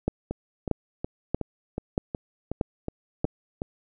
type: two click trains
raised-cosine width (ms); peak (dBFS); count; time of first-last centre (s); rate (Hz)
2; -16 / -10; 10 / 6; 0.31-3.619 / 0.08-3.245; 2.72 / 1.58
effects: none